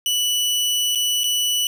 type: tone with dropouts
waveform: sawtooth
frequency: 2960 Hz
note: F#7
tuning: in tune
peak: -15 dBFS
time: 0.06-1.67 s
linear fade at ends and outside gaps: 1 ms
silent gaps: 0.95-0.956 / 1.235-1.241 s
effects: none